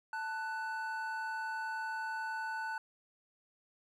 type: tone pair together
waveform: triangle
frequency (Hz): 885.4 / 1489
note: A5 / F#6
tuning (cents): +11 / +11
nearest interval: major sixth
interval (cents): 900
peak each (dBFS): -37 / -37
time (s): 0.13-2.78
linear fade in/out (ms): 2
effects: none